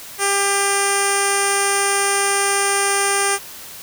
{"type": "tone with low-pass filter", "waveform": "10% pulse", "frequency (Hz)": 398.4, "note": "G4", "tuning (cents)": 28, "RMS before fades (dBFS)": -18, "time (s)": [0.18, 3.39], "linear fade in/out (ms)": 50, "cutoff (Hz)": 8800, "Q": 8.4, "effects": ["white hiss -36 dBFS RMS until 3.82 s"]}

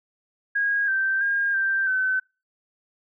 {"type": "tone with pitch steps", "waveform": "sine", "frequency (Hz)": [1638, 1561, 1617, 1572, 1523], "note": ["G#6", "G6", "G#6", "G6", "F#6"], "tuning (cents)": [-24, -8, -47, 4, 50], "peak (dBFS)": -20, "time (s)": [0.55, 2.2], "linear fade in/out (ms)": 10, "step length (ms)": 330, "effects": ["noise-tail reverb RT60 0.3 s tail -26 dB re dry"]}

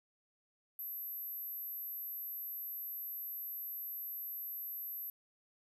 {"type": "tone", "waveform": "sine", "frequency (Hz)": 12180, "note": "F#9", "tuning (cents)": 49, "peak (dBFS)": -40, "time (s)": [0.79, 5.1], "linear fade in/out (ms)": 2, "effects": []}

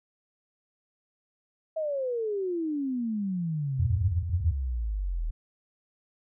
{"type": "exponential sweep", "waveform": "sine", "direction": "down", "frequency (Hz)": [649, 38.23], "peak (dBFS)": -27, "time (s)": [1.76, 5.31], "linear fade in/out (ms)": 10}
{"type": "tone bursts", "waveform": "sine", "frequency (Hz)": 87.31, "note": "F2", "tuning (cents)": 0, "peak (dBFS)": -22, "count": 7, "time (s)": [3.79, 4.519], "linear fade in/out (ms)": 10, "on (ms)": 81, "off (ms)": 27}
{"effects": []}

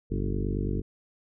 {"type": "harmonic tone with a mistuned harmonic", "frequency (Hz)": 49, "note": "G1", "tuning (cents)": 0, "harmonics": [1, 2, 3, 4, 5, 6, 7, 8, 9], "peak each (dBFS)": [-30, -33, -35, -36, -37, -38, -38, -39, -40], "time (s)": [0.1, 0.82], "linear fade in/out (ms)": 20, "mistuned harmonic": 3, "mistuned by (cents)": -100, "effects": []}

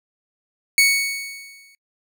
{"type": "tone with exponential decay", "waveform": "sawtooth", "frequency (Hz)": 2223, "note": "C#7", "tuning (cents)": 4, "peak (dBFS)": -7, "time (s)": [0.78, 1.75], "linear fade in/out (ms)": 1, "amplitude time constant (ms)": 210, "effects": ["noise-tail reverb RT60 0.1 s tail -26 dB re dry"]}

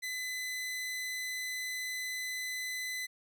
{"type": "tone", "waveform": "sawtooth", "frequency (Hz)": 2013, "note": "B6", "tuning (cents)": 33, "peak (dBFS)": -32, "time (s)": [0.02, 3.07], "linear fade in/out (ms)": 20, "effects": []}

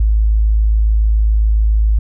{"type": "tone", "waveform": "sine", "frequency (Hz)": 53.6, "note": "A1", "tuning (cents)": -45, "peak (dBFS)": -9, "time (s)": [0, 1.99], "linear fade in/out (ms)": 5, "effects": []}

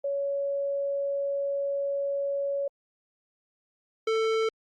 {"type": "tone pair in turn", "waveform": ["sine", "square"], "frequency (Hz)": [560, 444.5], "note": ["C#5", "A4"], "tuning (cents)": [18, 18], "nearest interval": "major third", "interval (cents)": 400, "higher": "first", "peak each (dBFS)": [-26, -24], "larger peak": "second", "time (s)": [[0.04, 2.68], [4.07, 4.49]], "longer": "first", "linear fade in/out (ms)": 5, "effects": ["low-pass 4000 Hz 12 dB/octave", "Opus 48 kbps"]}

